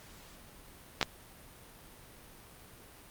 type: clicks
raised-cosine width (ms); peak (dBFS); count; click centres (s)
0.2; -9; 2; 1.013 / 1.028
effects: pink hiss -54 dBFS RMS until 3.1 s + Opus 48 kbps